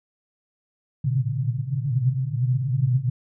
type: band-pass noise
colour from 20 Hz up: pink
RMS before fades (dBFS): -23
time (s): 1.04-3.1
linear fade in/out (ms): 10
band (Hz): 120 to 140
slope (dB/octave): 96
effects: none